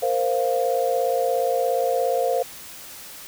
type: chord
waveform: sine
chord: Bb suspended second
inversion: none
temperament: equal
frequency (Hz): 466.2 / 523.3 / 698.5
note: Bb4 / C5 / F5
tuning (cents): 0 / 0 / 0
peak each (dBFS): -25 / -22 / -24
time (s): 0.02-2.43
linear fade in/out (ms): 10
effects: white hiss -40 dBFS RMS until 3.27 s